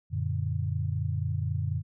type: chord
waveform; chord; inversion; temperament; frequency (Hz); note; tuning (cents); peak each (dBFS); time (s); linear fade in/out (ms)
sine; Gb augmented; none; equal; 92.5 / 116.54 / 146.83; Gb2 / Bb2 / D3; 0 / 0 / 0; -30 / -32 / -32; 0.1-1.83; 50
effects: none